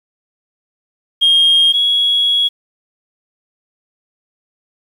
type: tone pair in turn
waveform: sine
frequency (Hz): 3235 / 3336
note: G#7 / G#7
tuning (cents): -46 / +7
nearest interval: minor second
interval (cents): 53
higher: second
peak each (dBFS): -6 / -10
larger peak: first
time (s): 1.21-1.73 / 1.73-2.49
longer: second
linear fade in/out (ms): 20
effects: tanh soft clip ceiling -5 dBFS + 7-bit